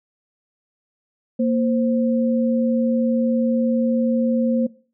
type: tone pair together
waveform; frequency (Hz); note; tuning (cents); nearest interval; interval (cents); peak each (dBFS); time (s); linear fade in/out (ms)
sine; 233.1 / 523.3; A#3 / C5; 0 / 0; octave + major second; 1400; -17 / -23; 1.39-4.67; 10
effects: noise-tail reverb RT60 0.4 s tail -20 dB re dry